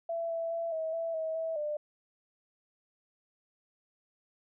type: tone with pitch steps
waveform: sine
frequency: 669 / 663 / 669 / 641 / 662 / 640 / 650 / 598 Hz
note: E5 / E5 / E5 / E5 / E5 / D#5 / E5 / D5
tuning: +25 / +10 / +25 / -49 / +7 / +49 / -24 / +31 cents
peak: -31 dBFS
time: 0.09-1.77 s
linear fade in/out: 5 ms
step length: 210 ms
effects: none